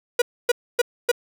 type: tone bursts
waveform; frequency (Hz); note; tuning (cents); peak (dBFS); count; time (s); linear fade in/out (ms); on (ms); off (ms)
45% pulse; 485; B4; -31; -15; 4; 0.19-1.116; 5; 29; 270
effects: none